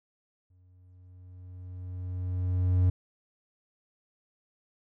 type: tone with exponential growth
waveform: triangle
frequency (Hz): 91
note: F#2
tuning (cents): -28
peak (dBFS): -17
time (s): 0.5-2.9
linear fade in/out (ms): 5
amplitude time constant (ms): 520
effects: none